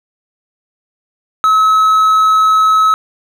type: tone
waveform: triangle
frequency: 1288 Hz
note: E6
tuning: 41 cents flat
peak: -5 dBFS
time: 1.44-2.94 s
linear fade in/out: 0 ms
effects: none